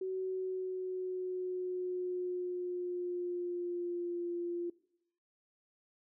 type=tone with pitch glide; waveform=sine; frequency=376 to 346.8 Hz; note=F#4 to F4; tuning=+28 to -12 cents; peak=-34 dBFS; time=0.01-4.7 s; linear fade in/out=5 ms; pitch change=-140 cents; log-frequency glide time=0.13-4.31 s; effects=noise-tail reverb RT60 0.8 s tail -21 dB re dry